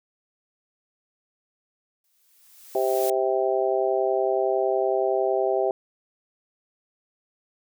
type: noise with exponential growth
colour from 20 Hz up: blue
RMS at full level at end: -31 dBFS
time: 2.04-3.1 s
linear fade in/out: 2 ms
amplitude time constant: 230 ms
type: harmonic tone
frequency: 130.81 Hz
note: C3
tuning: in tune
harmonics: 3 / 4 / 5 / 6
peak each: -24 / -27 / -25 / -29 dBFS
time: 2.75-5.71 s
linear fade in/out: 2 ms
effects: none